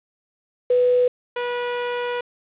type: tone pair in turn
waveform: sine / sawtooth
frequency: 495.4 / 486.6 Hz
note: B4 / B4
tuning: +5 / -26 cents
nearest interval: unison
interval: 31 cents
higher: first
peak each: -14 / -19 dBFS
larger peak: first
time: 0.7-1.08 / 1.36-2.21 s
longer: second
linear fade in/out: 5 ms
effects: resampled to 8000 Hz + 7-bit